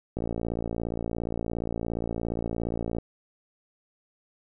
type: click train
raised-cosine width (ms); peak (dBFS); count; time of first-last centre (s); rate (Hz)
2; -17; 162; 0.17-2.985; 57.2
effects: none